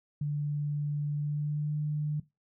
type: tone with pitch glide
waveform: sine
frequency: 146.83 to 149.92 Hz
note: D3 to D3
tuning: 0 to +36 cents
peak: -28 dBFS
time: 0.21-2.2 s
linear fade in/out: 5 ms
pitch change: +36 cents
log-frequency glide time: 1.15-1.77 s
effects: noise-tail reverb RT60 0.2 s tail -17 dB re dry